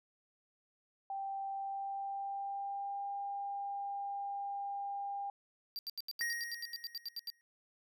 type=tone with pitch glide; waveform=sine; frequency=784 to 800.5 Hz; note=G5 to G5; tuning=0 to +36 cents; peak=-37 dBFS; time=1.1-5.3 s; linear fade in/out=2 ms; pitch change=+36 cents; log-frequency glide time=1.49-3.08 s
type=tone bursts; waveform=square; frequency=4699 Hz; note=D8; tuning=in tune; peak=-39 dBFS; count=15; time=5.76-7.301 s; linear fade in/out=0 ms; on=29 ms; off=79 ms
type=tone with exponential decay; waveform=square; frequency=1878 Hz; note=A#6; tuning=12 cents sharp; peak=-33 dBFS; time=6.21-7.41 s; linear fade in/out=0 ms; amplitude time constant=260 ms
effects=none

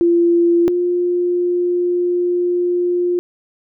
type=tone pair in turn; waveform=sine; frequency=342.8 / 353.5 Hz; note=F4 / F4; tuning=-32 / +21 cents; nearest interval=minor second; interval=53 cents; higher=second; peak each=-10 / -14 dBFS; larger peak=first; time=0.01-0.68 / 0.68-3.19 s; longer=second; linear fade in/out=0 ms; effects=none

